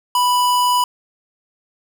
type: tone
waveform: square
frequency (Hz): 987.8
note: B5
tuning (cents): 0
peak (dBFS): -14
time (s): 0.15-0.84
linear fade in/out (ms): 2
effects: none